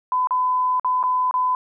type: tone with dropouts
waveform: sine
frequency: 1008 Hz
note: B5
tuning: 35 cents sharp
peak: -17 dBFS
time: 0.12-1.55 s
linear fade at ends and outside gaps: 1 ms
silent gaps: 0.272-0.308 / 0.797-0.846 / 1.029-1.037 / 1.311-1.34 s
effects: none